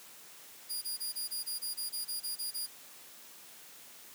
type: tone bursts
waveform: 15% pulse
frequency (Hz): 4845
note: D#8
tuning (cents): -47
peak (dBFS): -28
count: 13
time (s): 0.69-2.668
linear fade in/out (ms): 20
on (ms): 130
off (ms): 24
effects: white hiss -53 dBFS RMS until 4.14 s + high-pass 150 Hz 12 dB/octave